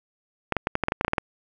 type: clicks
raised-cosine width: 0.5 ms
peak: -7 dBFS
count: 12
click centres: 0.523 / 0.567 / 0.671 / 0.754 / 0.837 / 0.884 / 0.921 / 1.011 / 1.048 / 1.081 / 1.134 / 1.182 s
effects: none